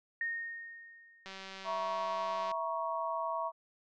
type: tone with exponential decay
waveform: sine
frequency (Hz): 1848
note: A#6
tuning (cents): -16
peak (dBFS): -31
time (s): 0.21-1.59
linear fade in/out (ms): 2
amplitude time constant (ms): 300
type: click train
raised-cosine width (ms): 0.2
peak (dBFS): -28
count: 242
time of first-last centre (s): 1.26-2.515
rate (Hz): 192
type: chord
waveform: sine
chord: A# diminished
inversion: second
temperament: equal with one note detuned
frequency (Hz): 659.3 / 949.7 / 1108.7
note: E5 / A#5 / C#6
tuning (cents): 0 / +32 / 0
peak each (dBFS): -37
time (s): 1.64-3.52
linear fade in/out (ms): 50
effects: low-pass 5000 Hz 12 dB/octave